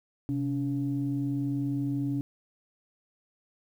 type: tone pair together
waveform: sine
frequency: 130.81 / 283.3 Hz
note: C3 / C#4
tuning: 0 / +38 cents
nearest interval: octave + minor second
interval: 1338 cents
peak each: -30 / -28 dBFS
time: 0.29-2.21 s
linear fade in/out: 0 ms
effects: tanh soft clip ceiling -20 dBFS + 10-bit